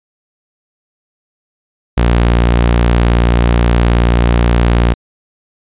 sawtooth tone, 58.8 Hz, A#1, 16 cents sharp, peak -4 dBFS, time 1.97-4.94 s, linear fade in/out 10 ms, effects resampled to 8000 Hz

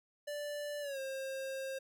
square tone with pitch glide, 586 to 534.3 Hz, D5 to C5, -4 to +36 cents, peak -39 dBFS, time 0.27-1.79 s, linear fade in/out 10 ms, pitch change -160 cents, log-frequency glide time 0.81-0.99 s, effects none

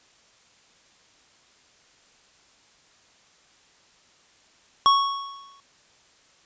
square tone with exponential decay, 1108.7 Hz, C#6, in tune, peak -13 dBFS, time 4.86-5.6 s, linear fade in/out 0 ms, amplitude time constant 160 ms, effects white hiss -58 dBFS RMS until 6.45 s + resampled to 16000 Hz

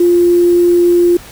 sine tone with quantisation, 349.2 Hz, F4, in tune, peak -6 dBFS, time 0-1.17 s, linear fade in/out 5 ms, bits 5, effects pink hiss -35 dBFS RMS until 1.31 s

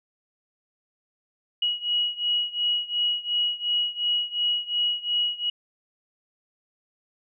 sine beating tone pair, 2907 / 2909.8 Hz, F#7 / F#7, -31 / -30 cents, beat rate 2.8 Hz, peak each -25 / -27 dBFS, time 1.62-5.5 s, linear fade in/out 5 ms, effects none

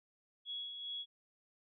sine tone with tremolo, 3347 Hz, G#7, 13 cents sharp, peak -39 dBFS, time 0.45-1.06 s, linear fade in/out 50 ms, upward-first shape sine, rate 2.5 Hz, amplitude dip 45%, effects none

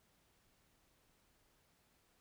silence, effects pink hiss -74 dBFS RMS until 2.2 s

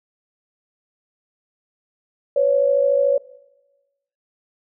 sine tone pair together, 507.4 / 561 Hz, B4 / C#5, +47 / +21 cents, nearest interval major second, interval 174 cents, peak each -20 / -15 dBFS, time 2.36-3.18 s, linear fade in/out 5 ms, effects noise-tail reverb RT60 1.0 s tail -20 dB re dry

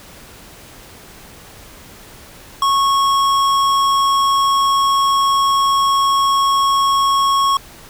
sine tone with tanh clipping, 1100 Hz, C#6, 14 cents flat, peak -14 dBFS, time 2.62-7.57 s, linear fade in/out 2 ms, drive 16 dB, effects pink hiss -40 dBFS RMS until 7.89 s

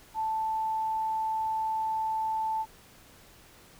sine tone, 880 Hz, A5, in tune, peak -27 dBFS, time 0.14-2.66 s, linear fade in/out 50 ms, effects pink hiss -55 dBFS RMS until 3.79 s

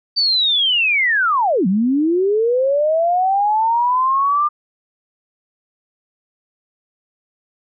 sine linear two-way sweep, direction down then up, 4629 to 177 to 1204 Hz, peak -13 dBFS, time 0.16-4.49 s, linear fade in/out 20 ms, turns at 1.67 s, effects none

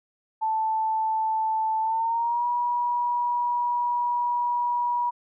sine tone with pitch glide, 880 to 965.2 Hz, A5 to B5, 0 to -40 cents, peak -22 dBFS, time 0.41-5.11 s, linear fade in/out 20 ms, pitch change +160 cents, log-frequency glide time 1.81-2.46 s, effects none

